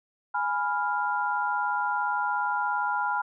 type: chord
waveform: sine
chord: F diminished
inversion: first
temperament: equal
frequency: 830.6 / 987.8 / 1396.9 Hz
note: Ab5 / Cb6 / F6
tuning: 0 / 0 / 0 cents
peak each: -29 dBFS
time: 0.34-3.22 s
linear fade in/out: 10 ms
effects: none